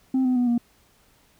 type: tone with pitch steps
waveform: sine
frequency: 261.6 / 253.4 / 245.5 / 237.8 Hz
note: C4 / B3 / B3 / A#3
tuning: 0 / +45 / -10 / +35 cents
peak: -16 dBFS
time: 0.14-0.58 s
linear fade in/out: 5 ms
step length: 110 ms
effects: tanh soft clip ceiling -17 dBFS + pink hiss -60 dBFS RMS until 1.39 s